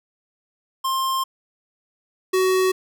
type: tone pair in turn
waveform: square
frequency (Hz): 1058 / 374.1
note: C6 / F#4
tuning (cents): +19 / +19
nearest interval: octave + tritone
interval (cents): 1800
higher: first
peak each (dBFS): -21 / -17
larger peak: second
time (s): 0.84-1.24 / 2.33-2.72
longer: first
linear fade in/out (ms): 10
effects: none